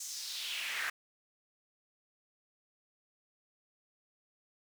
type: noise with high-pass filter sweep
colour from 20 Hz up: brown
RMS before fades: -39 dBFS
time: 0-0.9 s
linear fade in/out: 5 ms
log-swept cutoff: 7000 to 1600 Hz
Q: 2.8
effects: none